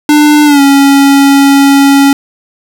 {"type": "tone with pitch glide", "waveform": "square", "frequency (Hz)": [298, 278], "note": ["D4", "C#4"], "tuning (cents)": [25, 5], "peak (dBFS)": -3, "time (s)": [0.09, 2.13], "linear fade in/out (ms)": 2, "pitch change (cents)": -120, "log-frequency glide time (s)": [0.45, 0.61], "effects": ["7-bit"]}